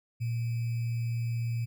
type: tone with sample-and-hold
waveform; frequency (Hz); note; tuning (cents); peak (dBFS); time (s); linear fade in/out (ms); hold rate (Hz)
sine; 117; A#2; +7; -28; 0.2-1.66; 20; 2450
effects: none